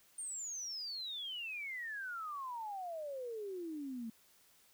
sine exponential sweep, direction down, 8980 to 220 Hz, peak -40 dBFS, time 0.18-4.1 s, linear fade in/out 5 ms, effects white hiss -67 dBFS RMS until 4.73 s

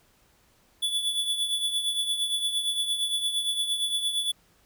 square tone with tremolo, 3442 Hz, A7, 39 cents flat, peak -23 dBFS, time 0.82-4.32 s, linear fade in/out 10 ms, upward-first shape triangle, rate 8.7 Hz, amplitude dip 65%, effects pink hiss -63 dBFS RMS until 4.65 s

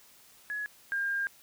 sine tone pair in turn, 1687 / 1605.8 Hz, G#6 / G6, +27 / +41 cents, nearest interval minor second, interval 86 cents, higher first, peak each -32 / -28 dBFS, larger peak second, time 0.5-0.66 / 0.92-1.27 s, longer second, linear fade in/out 0 ms, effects white hiss -58 dBFS RMS until 1.42 s

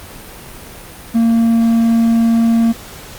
triangle tone, 229.4 Hz, A#3, 28 cents flat, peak -7 dBFS, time 1.14-2.73 s, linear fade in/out 20 ms, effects pink hiss -34 dBFS RMS until 3.18 s + Opus 32 kbps

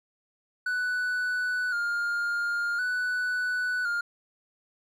triangle tone with vibrato, 1448 Hz, F#6, 38 cents flat, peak -24 dBFS, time 0.66-4.01 s, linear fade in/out 5 ms, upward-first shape square, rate 0.47 Hz, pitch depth 46 cents each way, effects none

